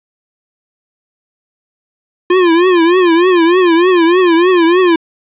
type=tone with vibrato; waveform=square; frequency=349.8 Hz; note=F4; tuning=3 cents sharp; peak=-7 dBFS; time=2.3-4.96 s; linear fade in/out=5 ms; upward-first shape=triangle; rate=3.3 Hz; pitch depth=140 cents each way; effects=resampled to 8000 Hz + 8-bit